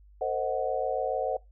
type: chord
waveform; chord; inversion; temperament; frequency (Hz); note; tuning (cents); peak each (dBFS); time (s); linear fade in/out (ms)
sine; C half-diminished seventh; third; equal with one note detuned; 456.3 / 523.3 / 622.3 / 740; Bb4 / C5 / Eb5 / Gb5; -37 / 0 / 0 / 0; -33 / -31 / -33 / -31; 0.21-1.37; 5
effects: noise-tail reverb RT60 0.2 s tail -21 dB re dry + added 50 Hz sine -52 dBFS peak until 1.51 s